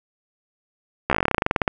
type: slowing click train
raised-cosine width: 0.5 ms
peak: -3 dBFS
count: 19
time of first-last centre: 1.1-1.678 s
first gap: 14 ms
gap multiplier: 1.09
effects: none